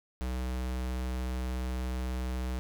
square tone, 63.1 Hz, B1, 38 cents sharp, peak -32 dBFS, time 0.21-2.59 s, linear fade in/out 0 ms, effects none

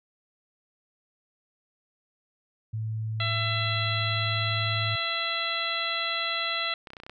sine tone with pitch glide, 110 to 108.49 Hz, A2 to A2, 0 to -24 cents, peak -28 dBFS, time 2.73-4.96 s, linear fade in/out 10 ms, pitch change -24 cents, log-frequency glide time 3.57-3.76 s
harmonic tone, 670 Hz, E5, 28 cents sharp, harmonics 1 / 2 / 3 / 4 / 5 / 6, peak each -38 / -33 / -33 / -34 / -33 / -33 dBFS, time 3.2-6.74 s, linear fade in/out 2 ms
clicks, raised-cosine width 0.3 ms, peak -26 dBFS, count 8, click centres 6.872 / 6.904 / 6.934 / 6.968 / 7.001 / 7.035 / 7.065 / 7.096 s
effects none

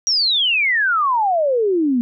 sine exponential sweep, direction down, 5780 to 232 Hz, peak -14 dBFS, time 0.07-2.01 s, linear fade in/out 0 ms, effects none

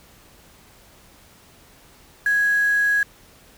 sine tone with quantisation, 1661.2 Hz, G#6, in tune, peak -16 dBFS, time 2.26-3.03 s, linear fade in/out 2 ms, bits 6, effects pink hiss -51 dBFS RMS until 3.57 s

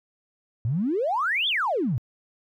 triangle exponential two-way sweep, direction up then down, 104.7 to 3594 to 104.7 Hz, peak -18 dBFS, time 0.65-1.98 s, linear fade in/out 0 ms, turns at 1.48 s, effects tanh soft clip ceiling -20 dBFS

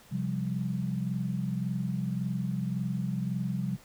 sine chord, C suspended fourth, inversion none, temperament just, 130.81 / 174.42 / 196.22 Hz, C3 / F3 / G3, 0 / -2 / +2 cents, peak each -33 dBFS, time 0.11-3.77 s, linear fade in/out 20 ms, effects pink hiss -56 dBFS RMS until 3.84 s

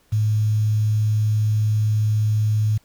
sine tone with quantisation, 107.4 Hz, A2, 41 cents flat, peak -16 dBFS, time 0.12-2.78 s, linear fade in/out 10 ms, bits 7, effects pink hiss -60 dBFS RMS until 2.84 s

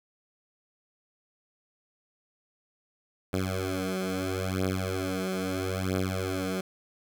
10% pulse beating tone pair, 93.5 / 94.26 Hz, F#2 / F#2, +19 / +33 cents, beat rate 0.76 Hz, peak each -23 dBFS, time 3.33-6.61 s, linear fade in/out 5 ms, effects none

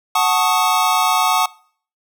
square chord, D# half-diminished seventh, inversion first, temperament equal with one note detuned, 740 / 880 / 1108.7 / 1249.6 Hz, F#5 / A5 / C#6 / D#6, 0 / 0 / 0 / +7 cents, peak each -20 dBFS, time 0.15-1.46 s, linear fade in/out 5 ms, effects noise-tail reverb RT60 0.5 s tail -22 dB re dry

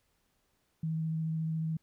sine tone with vibrato, 160.1 Hz, D#3, 50 cents sharp, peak -30 dBFS, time 0.83-1.77 s, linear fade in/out 5 ms, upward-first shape sine, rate 14 Hz, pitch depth 12 cents each way, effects pink hiss -75 dBFS RMS until 1.82 s

